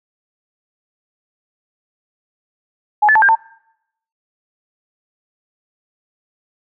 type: tone with pitch steps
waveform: sine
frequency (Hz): 839 / 1736 / 875 / 1597 / 899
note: G#5 / A6 / A5 / G6 / A5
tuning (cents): +17 / -24 / -10 / +32 / +37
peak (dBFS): -8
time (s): 3.02-3.355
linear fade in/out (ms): 10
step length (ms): 67
effects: noise-tail reverb RT60 0.8 s tail -25 dB re dry